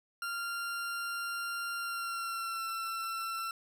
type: tone with pitch glide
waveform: 40% pulse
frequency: 1389 to 1347.1 Hz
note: F6 to E6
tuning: -10 to +37 cents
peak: -34 dBFS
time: 0.22-3.51 s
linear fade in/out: 2 ms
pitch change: -53 cents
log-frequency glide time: 1.77-2.69 s
effects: none